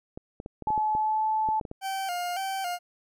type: clicks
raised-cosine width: 2 ms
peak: -24 dBFS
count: 12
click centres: 0.175 / 0.401 / 0.461 / 0.623 / 0.672 / 0.704 / 0.778 / 0.951 / 1.488 / 1.612 / 1.652 / 1.714 s
type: tone with pitch glide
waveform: sine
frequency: 859 to 870 Hz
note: A5 to A5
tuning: -42 to -20 cents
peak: -23 dBFS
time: 0.67-1.6 s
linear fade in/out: 5 ms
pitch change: +22 cents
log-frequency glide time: 0.91-1.26 s
type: tone with vibrato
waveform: 40% pulse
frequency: 740 Hz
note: F#5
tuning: in tune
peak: -28 dBFS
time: 1.81-2.79 s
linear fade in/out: 50 ms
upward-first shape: square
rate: 1.8 Hz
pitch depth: 76 cents each way
effects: none